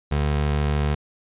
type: tone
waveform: 25% pulse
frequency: 73.42 Hz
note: D2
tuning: in tune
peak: -16 dBFS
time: 0.11-0.95 s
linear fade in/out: 10 ms
effects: resampled to 8000 Hz